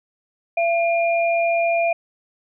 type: tone pair together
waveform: sine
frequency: 676.3 / 2410 Hz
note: E5 / D7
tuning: +44 / +44 cents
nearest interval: octave + minor seventh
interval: 2200 cents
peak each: -17 / -24 dBFS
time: 0.57-1.93 s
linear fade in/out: 5 ms
effects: none